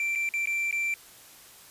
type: tone with dropouts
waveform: triangle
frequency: 2349 Hz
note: D7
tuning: in tune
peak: -24 dBFS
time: 0-0.94 s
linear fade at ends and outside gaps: 1 ms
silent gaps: 0.152-0.157 / 0.29-0.338 / 0.457-0.472 / 0.711-0.726 s
effects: white hiss -51 dBFS RMS until 1.7 s + resampled to 32000 Hz